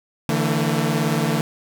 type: chord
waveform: sawtooth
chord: D suspended second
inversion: none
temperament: equal with one note detuned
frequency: 146.83 / 164.81 / 225.8 Hz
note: D3 / E3 / A3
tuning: 0 / 0 / +45 cents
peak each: -19 dBFS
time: 0.29-1.41 s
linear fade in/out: 0 ms
effects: none